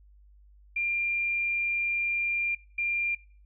sine tone pair in turn, 2390 / 2390 Hz, D7 / D7, +30 / +30 cents, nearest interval unison, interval 0 cents, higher neither, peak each -26 dBFS, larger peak neither, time 0.76-2.55 / 2.78-3.15 s, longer first, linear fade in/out 5 ms, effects noise-tail reverb RT60 0.5 s tail -23 dB re dry + added 50 Hz sine -53 dBFS peak until 3.45 s

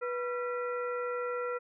harmonic tone with a mistuned harmonic, 490 Hz, B4, 14 cents flat, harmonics 1 / 2 / 3 / 4 / 5, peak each -33 / -47 / -37 / -46 / -51 dBFS, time 0.01-1.59 s, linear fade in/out 20 ms, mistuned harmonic 3, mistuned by -130 cents, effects none

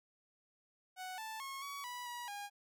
sawtooth tone with pitch steps, 742 / 880 / 1088 / 1128 / 981 / 966 / 814 Hz, F#5 / A5 / C#6 / C#6 / B5 / B5 / G#5, +5 / 0 / -33 / +30 / -12 / -39 / -35 cents, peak -39 dBFS, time 0.96-2.5 s, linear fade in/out 50 ms, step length 220 ms, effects none

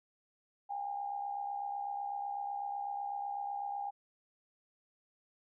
sine tone with amplitude modulation, 808 Hz, G#5, 48 cents flat, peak -33 dBFS, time 0.69-3.91 s, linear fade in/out 20 ms, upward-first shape sine, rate 68 Hz, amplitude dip 60%, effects none

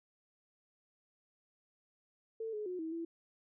sine tone with pitch steps, 447.6 / 423.2 / 362.9 / 321.9 / 332.9 Hz, A4 / G#4 / F#4 / E4 / E4, +30 / +33 / -34 / -41 / +17 cents, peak -37 dBFS, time 2.4-3.05 s, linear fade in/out 5 ms, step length 130 ms, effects none

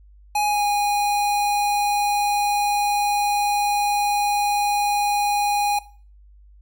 square tone with pitch glide, 833 to 821.1 Hz, G#5 to G#5, +5 to -20 cents, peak -19 dBFS, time 0.35-5.79 s, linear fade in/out 5 ms, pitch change -25 cents, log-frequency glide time 0.47-0.64 s, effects noise-tail reverb RT60 0.4 s tail -18 dB re dry + added 50 Hz sine -46 dBFS peak until 6.61 s

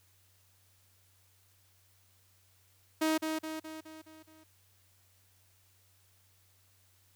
sawtooth tone with echo, 315.4 Hz, D#4, 24 cents sharp, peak -23 dBFS, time 3.01-3.18 s, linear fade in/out 10 ms, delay 210 ms, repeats 6, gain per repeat -5 dB, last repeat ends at 4.44 s, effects added 94 Hz sine -68 dBFS peak until 7.15 s + white hiss -68 dBFS RMS until 7.15 s

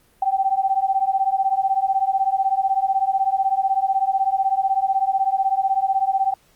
sine beating tone pair, 767 / 783 Hz, G5 / G5, -38 / -2 cents, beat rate 16 Hz, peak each -20 dBFS, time 0.22-6.34 s, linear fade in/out 5 ms, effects pink hiss -58 dBFS RMS until 6.55 s + Opus 32 kbps

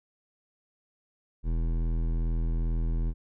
sine tone with hard clipping, 41.2 Hz, E1, in tune, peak -27 dBFS, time 1.43-3.14 s, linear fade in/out 50 ms, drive 14 dB, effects none

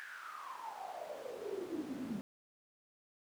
brown noise with high-pass filter sweep, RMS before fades -44 dBFS, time 0-2.21 s, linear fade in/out 0 ms, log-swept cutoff 1700 to 210 Hz, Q 9.8, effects none

